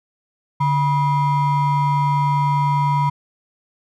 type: ring-modulated tone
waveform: triangle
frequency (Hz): 560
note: C#5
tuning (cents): +18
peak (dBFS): -10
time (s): 0.6-3.1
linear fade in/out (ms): 10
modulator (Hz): 415
effects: none